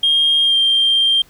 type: tone with pitch glide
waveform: sine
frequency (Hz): 3227 to 3179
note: G7 to G7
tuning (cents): +50 to +24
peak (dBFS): -10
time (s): 0.03-1.22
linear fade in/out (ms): 5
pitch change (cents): -26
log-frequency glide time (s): 0.44-0.56
effects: tanh soft clip ceiling -7 dBFS + pink hiss -50 dBFS RMS until 1.29 s